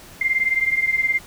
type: beating tone pair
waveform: sine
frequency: 2093 / 2112 Hz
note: C7 / C7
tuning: 0 / +16 cents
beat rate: 19 Hz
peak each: -19 / -22 dBFS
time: 0.21-1.19 s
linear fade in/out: 5 ms
effects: pink hiss -43 dBFS RMS until 1.26 s